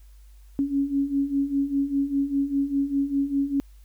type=beating tone pair; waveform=sine; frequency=275.2 / 280.2 Hz; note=C#4 / C#4; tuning=-12 / +19 cents; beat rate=5 Hz; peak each=-27 / -23 dBFS; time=0.59-3.6 s; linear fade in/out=0 ms; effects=added 50 Hz sine -46 dBFS peak until 3.84 s + white hiss -64 dBFS RMS until 3.84 s